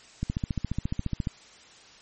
click train, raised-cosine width 5 ms, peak -15 dBFS, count 16, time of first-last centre 0.23-1.272 s, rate 14.4 Hz, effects white hiss -52 dBFS RMS until 2.01 s + MP3 32 kbps

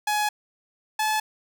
sawtooth tone pair in turn, 841 / 861.7 Hz, G#5 / A5, +22 / -36 cents, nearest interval unison, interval 42 cents, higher second, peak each -18 dBFS, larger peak neither, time 0.07-0.29 / 0.99-1.2 s, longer first, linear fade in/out 5 ms, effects none

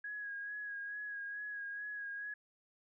sine tone with vibrato, 1657 Hz, G#6, 4 cents flat, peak -40 dBFS, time 0.04-2.34 s, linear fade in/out 5 ms, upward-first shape sine, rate 2.3 Hz, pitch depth 30 cents each way, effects none

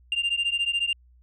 sine beating tone pair, 2786 / 2800 Hz, F7 / F7, -5 / +4 cents, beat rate 14 Hz, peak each -24 dBFS, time 0.12-0.93 s, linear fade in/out 2 ms, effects tanh soft clip ceiling -20 dBFS + added 61 Hz sine -53 dBFS peak until 1.22 s

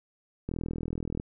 click train, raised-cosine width 3 ms, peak -20 dBFS, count 30, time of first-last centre 0.49-1.199 s, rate 40.9 Hz, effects none

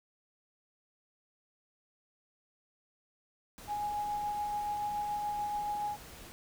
pink noise, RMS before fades -50 dBFS, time 3.58-6.32 s, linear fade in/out 0 ms
sine tone with tremolo, 830.6 Hz, G#5, in tune, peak -31 dBFS, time 3.67-5.97 s, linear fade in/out 50 ms, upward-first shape sine, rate 7 Hz, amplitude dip 25%
effects none

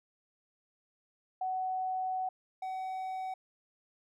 sine / triangle tone pair in turn, 748 / 753.6 Hz, F#5 / F#5, +19 / +32 cents, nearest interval unison, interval 13 cents, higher second, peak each -31 / -33 dBFS, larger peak first, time 1.41-2.29 / 2.62-3.34 s, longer first, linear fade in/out 5 ms, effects none

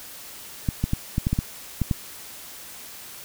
clicks, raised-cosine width 5 ms, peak -9 dBFS, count 9, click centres 0.688 / 0.84 / 0.934 / 1.181 / 1.269 / 1.33 / 1.389 / 1.817 / 1.912 s, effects white hiss -41 dBFS RMS until 3.24 s

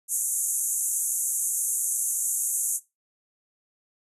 white band-pass noise, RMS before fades -27 dBFS, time 0.08-2.8 s, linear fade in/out 50 ms, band 6400 to 12000 Hz, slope 96 dB/octave, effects noise-tail reverb RT60 0.2 s tail -17 dB re dry

